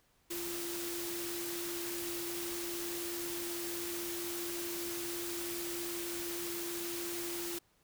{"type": "tone in noise", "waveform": "sine", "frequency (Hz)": 344.9, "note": "F4", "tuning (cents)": -22, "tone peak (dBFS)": -40, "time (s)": [0.3, 7.59], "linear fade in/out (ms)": 10, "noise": "white", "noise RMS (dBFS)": -41, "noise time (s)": [0.3, 7.59], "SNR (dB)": -2, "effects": ["pink hiss -71 dBFS RMS until 7.83 s"]}